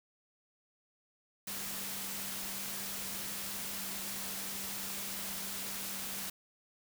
sine tone in noise, 196 Hz, G3, in tune, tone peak -51 dBFS, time 1.47-6.3 s, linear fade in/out 5 ms, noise white, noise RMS -40 dBFS, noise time 1.47-6.3 s, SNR -14 dB, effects none

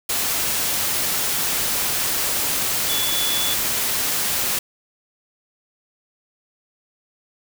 sine tone in noise, 3439 Hz, A7, 40 cents flat, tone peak -24 dBFS, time 2.89-3.54 s, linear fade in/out 5 ms, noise white, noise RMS -22 dBFS, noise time 0.09-4.59 s, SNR -5 dB, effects none

